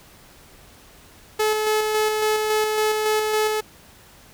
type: tone with tremolo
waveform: sawtooth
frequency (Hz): 430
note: A4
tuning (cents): -40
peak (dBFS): -14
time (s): 1.39-3.61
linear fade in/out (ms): 10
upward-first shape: square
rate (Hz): 3.6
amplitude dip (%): 30
effects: pink hiss -49 dBFS RMS until 4.33 s